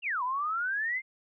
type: exponential two-way sweep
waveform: sine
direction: down then up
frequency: 2908 to 970 to 2140 Hz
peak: -28 dBFS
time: 0.02-1.02 s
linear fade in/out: 50 ms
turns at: 0.23 s
effects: none